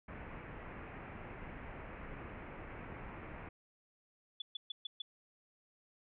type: low-pass noise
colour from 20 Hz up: pink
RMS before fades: -48 dBFS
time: 0.08-3.49 s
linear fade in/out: 5 ms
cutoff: 2500 Hz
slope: 48 dB/octave
type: tone bursts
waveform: sine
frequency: 3449 Hz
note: A7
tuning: 35 cents flat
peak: -38 dBFS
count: 5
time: 4.4-5.02 s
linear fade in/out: 5 ms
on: 20 ms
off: 130 ms
effects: none